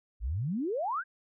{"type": "exponential sweep", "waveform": "sine", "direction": "up", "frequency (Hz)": [48.76, 1661.2], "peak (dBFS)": -29, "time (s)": [0.2, 1.04], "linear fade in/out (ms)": 50, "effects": []}